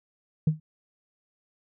sine tone with exponential decay, 155.56 Hz, D#3, in tune, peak -13 dBFS, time 0.47-0.6 s, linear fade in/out 5 ms, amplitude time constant 28 ms, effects tanh soft clip ceiling -15 dBFS

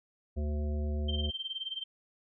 harmonic tone, 74.3 Hz, D2, 21 cents sharp, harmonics 1 / 3 / 5 / 7 / 9, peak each -30 / -40 / -44 / -47 / -49 dBFS, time 0.36-1.31 s, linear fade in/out 20 ms
sine tone with tremolo, 3136 Hz, G7, in tune, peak -32 dBFS, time 1.08-1.84 s, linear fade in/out 10 ms, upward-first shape sine, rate 19 Hz, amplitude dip 85%
effects none

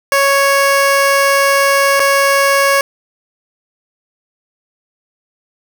15% pulse tone with dropouts, 554.4 Hz, C#5, in tune, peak -3 dBFS, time 0.12-2.81 s, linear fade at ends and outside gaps 1 ms, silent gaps 1.996-2.001 s, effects none

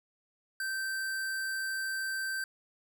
square tone, 1557 Hz, G6, 12 cents flat, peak -33 dBFS, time 0.6-2.44 s, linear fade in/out 2 ms, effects none

